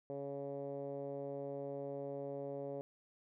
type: tone with low-pass filter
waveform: 10% pulse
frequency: 140 Hz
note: C#3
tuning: 18 cents sharp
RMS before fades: -43 dBFS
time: 0.1-2.81 s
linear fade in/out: 0 ms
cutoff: 530 Hz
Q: 3.4
effects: none